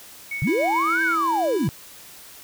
sine tone with tremolo, 2221 Hz, C#7, 3 cents sharp, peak -25 dBFS, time 0.31-1.15 s, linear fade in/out 5 ms, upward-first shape triangle, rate 6.9 Hz, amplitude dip 45%
sine linear two-way sweep, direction up then down, 110 to 1600 to 110 Hz, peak -19 dBFS, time 0.42-1.69 s, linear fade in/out 0 ms, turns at 1.02 s
square tone, 329.6 Hz, E4, in tune, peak -29 dBFS, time 0.47-1.68 s, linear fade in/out 5 ms
effects white hiss -44 dBFS RMS until 2.43 s

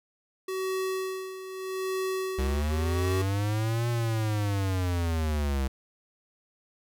square tone with tremolo, 377.6 Hz, F#4, 35 cents sharp, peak -28 dBFS, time 0.48-3.22 s, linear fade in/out 5 ms, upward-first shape sine, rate 0.8 Hz, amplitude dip 70%
square linear two-way sweep, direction up then down, 65.41 to 119.5 to 65.41 Hz, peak -26 dBFS, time 2.38-5.68 s, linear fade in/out 10 ms, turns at 3.89 s
effects none

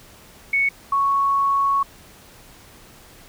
sine tone pair in turn, 2217 / 1108.5 Hz, C#7 / C#6, 0 / 0 cents, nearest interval octave, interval 1200 cents, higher first, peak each -16 dBFS, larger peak neither, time 0.53-0.69 / 0.92-1.83 s, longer second, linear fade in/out 5 ms, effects pink hiss -47 dBFS RMS until 3.28 s

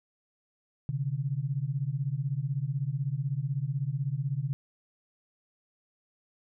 sine beating tone pair, 130 / 146 Hz, C3 / D3, -11 / -10 cents, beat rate 16 Hz, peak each -31 dBFS, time 0.89-4.53 s, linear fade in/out 0 ms, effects none

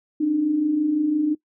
sine tone pair together, 277.2 / 303.1 Hz, C#4 / D#4, 0 / -45 cents, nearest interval major second, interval 155 cents, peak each -28 / -18 dBFS, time 0.2-1.35 s, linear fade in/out 10 ms, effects noise-tail reverb RT60 0.1 s tail -21 dB re dry

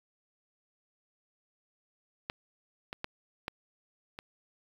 clicks, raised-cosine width 0.3 ms, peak -18 / -22 / -18 / -18 / -25 dBFS, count 5, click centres 2.299 / 2.929 / 3.044 / 3.481 / 4.189 s, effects 8-bit

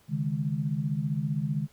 sine chord, C# suspended second, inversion none, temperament equal with one note detuned, 138.59 / 153.95 / 207.7 Hz, C#3 / D#3 / G#3, 0 / -18 / 0 cents, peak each -31 / -29 / -33 dBFS, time 0.08-1.68 s, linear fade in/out 50 ms, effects pink hiss -62 dBFS RMS until 1.72 s

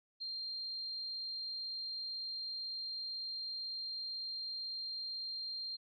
sine tone, 4186 Hz, C8, in tune, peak -39 dBFS, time 0.2-5.77 s, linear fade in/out 20 ms, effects none

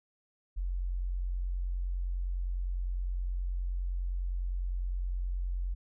sine tone, 44.87 Hz, F1, 48 cents sharp, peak -30 dBFS, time 0.56-5.75 s, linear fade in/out 20 ms, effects none

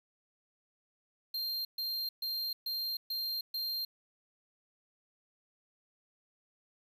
square tone bursts, 4186 Hz, C8, in tune, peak -34 dBFS, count 6, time 1.34-3.85 s, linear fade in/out 5 ms, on 310 ms, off 130 ms, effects 10-bit

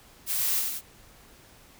blue noise with echo, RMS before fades -28 dBFS, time 0.26-0.63 s, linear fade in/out 50 ms, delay 93 ms, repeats 2, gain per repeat -3 dB, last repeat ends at 0.816 s, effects pink hiss -54 dBFS RMS until 1.79 s

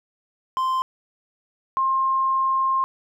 triangle / sine tone pair in turn, 1042 / 1062.1 Hz, C6 / C6, -7 / +26 cents, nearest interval unison, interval 33 cents, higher second, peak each -18 dBFS, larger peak neither, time 0.57-0.82 / 1.77-2.84 s, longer second, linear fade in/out 0 ms, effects none

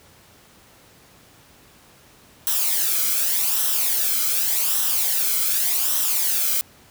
blue noise with flanger, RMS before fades -21 dBFS, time 2.47-6.61 s, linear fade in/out 0 ms, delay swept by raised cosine 0.43 to 1.11 ms, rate 0.86 Hz, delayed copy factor -0.6, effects pink hiss -51 dBFS RMS until 6.9 s + high-pass 60 Hz 12 dB/octave

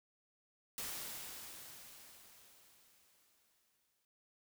white noise with exponential decay, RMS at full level -42 dBFS, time 0.78-4.05 s, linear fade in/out 1 ms, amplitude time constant 710 ms, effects none

